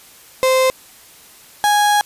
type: tone pair in turn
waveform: 35% pulse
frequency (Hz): 520 / 828.6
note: C5 / G#5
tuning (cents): -11 / -4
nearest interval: minor sixth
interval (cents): 807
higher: second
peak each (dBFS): -10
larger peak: neither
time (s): 0.43-0.7 / 1.64-2.01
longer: second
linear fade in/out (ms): 0
effects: white hiss -44 dBFS RMS until 2.05 s + resampled to 32000 Hz